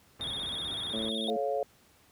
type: low-pass noise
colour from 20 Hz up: pink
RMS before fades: -44 dBFS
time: 0.19-1.1 s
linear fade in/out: 10 ms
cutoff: 2100 Hz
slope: 24 dB/octave
type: tone with vibrato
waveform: triangle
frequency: 3494 Hz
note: A7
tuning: 13 cents flat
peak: -32 dBFS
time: 0.21-1.3 s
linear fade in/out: 0 ms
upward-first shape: square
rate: 16 Hz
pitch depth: 72 cents each way
type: harmonic tone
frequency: 111.1 Hz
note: A2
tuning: 17 cents sharp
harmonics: 2 / 3 / 4 / 5 / 6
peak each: -35 / -41 / -40 / -40 / -47 dBFS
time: 0.93-1.37 s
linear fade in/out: 10 ms
type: chord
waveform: sine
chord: A augmented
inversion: none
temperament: equal with one note detuned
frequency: 433.2 / 554.4 / 698.5 Hz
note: A4 / C#5 / E#5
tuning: -27 / 0 / 0 cents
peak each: -33 / -31 / -33 dBFS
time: 1.28-1.63 s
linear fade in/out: 2 ms
effects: pink hiss -62 dBFS RMS until 2.11 s + high-pass 60 Hz 12 dB/octave